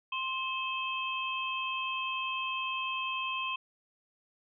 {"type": "tone cluster", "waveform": "sine", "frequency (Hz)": [1051, 2589, 3155], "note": ["C6", "E7", "G7"], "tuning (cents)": [7, -32, 10], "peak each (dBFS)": [-35, -35, -39], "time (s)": [0.12, 3.56], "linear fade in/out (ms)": 5, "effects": []}